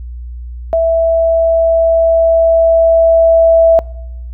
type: tone with level ramp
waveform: sine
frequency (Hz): 659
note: E5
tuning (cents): -1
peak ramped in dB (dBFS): -8 to -3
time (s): 0.73-3.79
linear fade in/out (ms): 0
effects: noise-tail reverb RT60 0.8 s tail -24 dB re dry + added 60 Hz sine -23 dBFS peak until 4.33 s